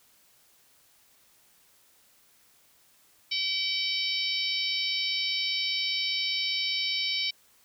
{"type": "harmonic tone", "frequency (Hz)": 765, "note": "G5", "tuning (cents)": -42, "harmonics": [3, 4, 5, 6, 7], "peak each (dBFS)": [-33, -33, -33, -33, -33], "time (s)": [3.31, 7.31], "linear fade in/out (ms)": 10, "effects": ["white hiss -62 dBFS RMS until 7.64 s"]}